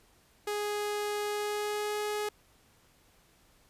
sawtooth tone with pitch glide, 415.3 to 419.2 Hz, G#4 to G#4, 0 to +16 cents, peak -27 dBFS, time 0.47-2.29 s, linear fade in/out 5 ms, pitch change +16 cents, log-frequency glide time 1.25-1.99 s, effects pink hiss -64 dBFS RMS until 3.69 s + resampled to 32000 Hz

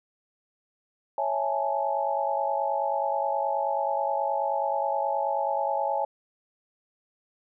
sine chord, A major seventh, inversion first, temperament equal, 554.4 / 659.3 / 830.6 / 880 Hz, C#5 / E5 / G#5 / A5, 0 / 0 / 0 / 0 cents, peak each -30 / -31 / -28 / -31 dBFS, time 1.18-6.05 s, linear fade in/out 2 ms, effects none

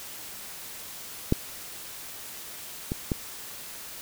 clicks, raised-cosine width 3 ms, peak -7 / -15 / -12 dBFS, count 3, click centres 1.324 / 2.919 / 3.118 s, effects white hiss -41 dBFS RMS until 4.01 s

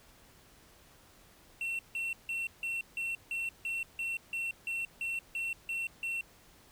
triangle tone bursts, 2711 Hz, E7, 48 cents sharp, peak -31 dBFS, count 14, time 1.61-6.21 s, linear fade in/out 2 ms, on 180 ms, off 160 ms, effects pink hiss -60 dBFS RMS until 6.71 s

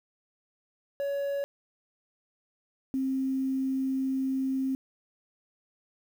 triangle / sine tone pair in turn, 562 / 265.2 Hz, C#5 / C4, +24 / +23 cents, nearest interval octave + minor second, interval 1301 cents, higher first, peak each -26 dBFS, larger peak neither, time 1-1.44 / 2.94-4.75 s, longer second, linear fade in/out 0 ms, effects 9-bit

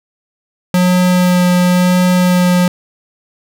square tone with vibrato, 180.1 Hz, F#3, 46 cents flat, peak -9 dBFS, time 0.74-2.68 s, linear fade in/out 2 ms, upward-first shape sine, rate 0.95 Hz, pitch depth 10 cents each way, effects none

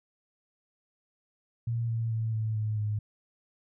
sine tone with pitch steps, 116.54 / 114.27 / 112.05 / 109.87 / 107.74 / 105.64 Hz, A#2 / A#2 / A2 / A2 / A2 / G#2, 0 / -34 / +32 / -2 / -36 / +30 cents, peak -27 dBFS, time 1.67-2.99 s, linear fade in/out 5 ms, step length 220 ms, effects none

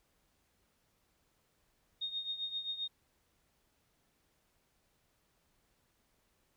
sine tone with tremolo, 3700 Hz, A#7, 14 cents flat, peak -33 dBFS, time 2.01-2.88 s, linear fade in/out 10 ms, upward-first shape triangle, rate 7.6 Hz, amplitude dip 80%, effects pink hiss -75 dBFS RMS until 6.56 s

